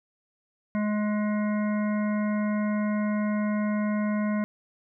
harmonic tone with a mistuned harmonic, 210.1 Hz, G#3, 20 cents sharp, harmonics 1 / 3 / 5 / 7 / 9 / 10, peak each -24 / -34 / -38 / -41 / -43 / -44 dBFS, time 0.75-4.44 s, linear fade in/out 0 ms, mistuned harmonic 10, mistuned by +27 cents, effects none

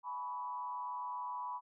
sine tone with frequency modulation, 987.8 Hz, B5, in tune, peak -38 dBFS, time 0.03-1.61 s, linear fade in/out 50 ms, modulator 139 Hz, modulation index 0.66, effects none

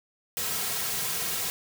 white noise with comb filter, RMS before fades -30 dBFS, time 0.37-1.5 s, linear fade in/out 0 ms, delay 3.4 ms, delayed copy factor -0.65, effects none

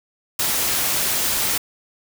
white noise, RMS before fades -21 dBFS, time 0.39-1.58 s, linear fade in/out 5 ms, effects none

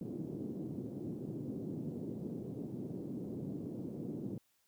white band-pass noise, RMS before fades -42 dBFS, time 0.01-4.38 s, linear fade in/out 2 ms, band 120 to 340 Hz, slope 24 dB/octave, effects white hiss -75 dBFS RMS until 4.67 s

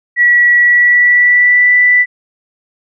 sine tone with pitch glide, 1935 to 1977.9 Hz, B6 to B6, -36 to +2 cents, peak -5 dBFS, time 0.16-2.06 s, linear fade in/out 50 ms, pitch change +38 cents, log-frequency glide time 0.59-1.75 s, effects none

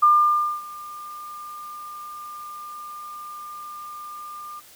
sine tone with ADSR envelope, 1200 Hz, D6, 37 cents sharp, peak -11 dBFS, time 0.02-4.61 s, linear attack 13 ms, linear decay 580 ms, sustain -23 dB, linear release 26 ms, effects white hiss -49 dBFS RMS until 4.75 s

